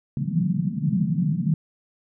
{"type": "band-pass noise", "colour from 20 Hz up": "pink", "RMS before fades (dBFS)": -23, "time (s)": [0.17, 1.54], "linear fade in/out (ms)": 2, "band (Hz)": [150, 200], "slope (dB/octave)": 48, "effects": []}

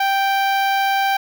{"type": "tone with notch filter", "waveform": "sawtooth", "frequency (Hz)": 784, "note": "G5", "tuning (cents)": 0, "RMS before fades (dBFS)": -18, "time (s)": [0, 1.17], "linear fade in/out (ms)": 5, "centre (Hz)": 8400, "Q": 0.51, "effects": []}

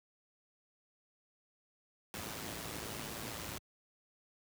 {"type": "noise with amplitude modulation", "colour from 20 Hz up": "pink", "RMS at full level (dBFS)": -40, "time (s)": [2.14, 3.58], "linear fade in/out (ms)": 0, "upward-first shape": "sine", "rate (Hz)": 109, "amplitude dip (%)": 55, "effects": ["high-pass 80 Hz 12 dB/octave"]}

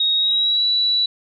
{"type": "tone with pitch glide", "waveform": "sine", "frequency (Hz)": [3762, 3938], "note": ["A#7", "B7"], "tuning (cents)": [15, -6], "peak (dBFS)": -15, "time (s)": [0, 1.06], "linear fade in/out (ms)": 5, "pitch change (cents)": 79, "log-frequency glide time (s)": [0.15, 0.66], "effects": []}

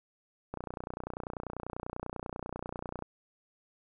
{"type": "click train", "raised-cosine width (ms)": 1, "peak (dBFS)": -23, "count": 76, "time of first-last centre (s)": [0.54, 3.023], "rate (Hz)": 30.2, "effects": []}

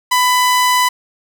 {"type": "tone", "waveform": "sawtooth", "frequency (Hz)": 998, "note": "B5", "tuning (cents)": 18, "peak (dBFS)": -7, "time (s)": [0.11, 0.89], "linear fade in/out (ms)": 10, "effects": []}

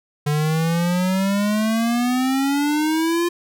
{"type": "exponential sweep", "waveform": "square", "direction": "up", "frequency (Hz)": [146.5, 349.7], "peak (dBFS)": -18, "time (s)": [0.26, 3.29], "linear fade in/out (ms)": 10, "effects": []}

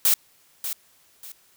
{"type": "noise with echo", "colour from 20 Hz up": "blue", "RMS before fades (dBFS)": -18, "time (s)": [0.05, 0.14], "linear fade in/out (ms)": 2, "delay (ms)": 590, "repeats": 2, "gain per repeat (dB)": -11, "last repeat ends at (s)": 1.32, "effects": ["white hiss -59 dBFS RMS until 1.56 s"]}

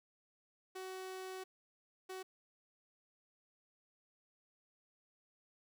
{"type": "tone bursts at uneven times", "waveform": "sawtooth", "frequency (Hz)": 375, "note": "F#4", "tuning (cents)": 23, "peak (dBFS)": -40, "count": 2, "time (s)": [[0.75, 1.44], [2.09, 2.23]], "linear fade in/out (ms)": 10, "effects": []}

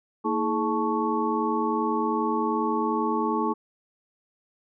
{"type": "tone cluster", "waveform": "sine", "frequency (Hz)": [230.8, 320.8, 423.4, 875, 1109], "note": ["A#3", "E4", "G#4", "A5", "C#6"], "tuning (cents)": [-17, -47, 33, -10, 0], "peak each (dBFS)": -29, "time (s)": [0.24, 3.54], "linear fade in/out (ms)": 20, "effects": []}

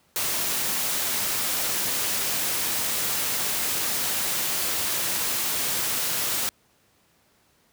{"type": "noise", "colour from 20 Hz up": "white", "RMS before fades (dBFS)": -26, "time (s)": [0.16, 6.49], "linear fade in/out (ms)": 0, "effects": ["pink hiss -63 dBFS RMS until 7.72 s", "high-pass 80 Hz 12 dB/octave"]}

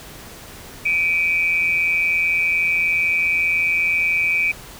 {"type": "tone pair together", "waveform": "sine", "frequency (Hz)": [2319, 2489], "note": ["D7", "D#7"], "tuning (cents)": [-22, 0], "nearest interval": "minor second", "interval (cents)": 122, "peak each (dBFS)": [-18, -20], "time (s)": [0.85, 4.52], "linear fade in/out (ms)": 10, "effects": ["pink hiss -39 dBFS RMS until 4.79 s"]}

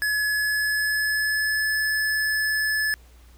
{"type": "tone with pitch glide", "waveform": "square", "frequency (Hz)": [1701, 1725.7], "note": ["G#6", "A6"], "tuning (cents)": [41, -34], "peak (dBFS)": -22, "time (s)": [0.02, 2.94], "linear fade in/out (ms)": 0, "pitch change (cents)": 25, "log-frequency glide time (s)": [0.32, 1.71], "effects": ["added 60 Hz sine -48 dBFS peak until 3.37 s", "pink hiss -57 dBFS RMS until 3.37 s"]}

